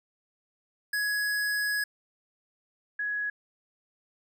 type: tone pair in turn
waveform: square / sine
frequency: 1675 / 1675 Hz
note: G#6 / G#6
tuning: +14 / +14 cents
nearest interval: unison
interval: 0 cents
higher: neither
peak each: -27 / -28 dBFS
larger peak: first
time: 0.93-1.84 / 2.99-3.3 s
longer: first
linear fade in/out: 5 ms
effects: none